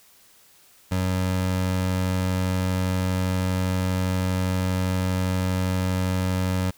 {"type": "tone", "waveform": "25% pulse", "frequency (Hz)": 92.5, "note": "F#2", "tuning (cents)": 0, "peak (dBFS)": -18, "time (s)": [0.91, 6.71], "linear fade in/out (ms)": 10, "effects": ["white hiss -55 dBFS RMS until 6.77 s"]}